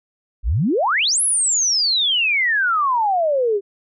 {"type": "exponential two-way sweep", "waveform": "sine", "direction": "up then down", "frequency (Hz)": [43.65, 11175, 385.3], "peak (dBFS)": -15, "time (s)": [0.43, 3.61], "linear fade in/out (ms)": 50, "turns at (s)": 1.22, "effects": []}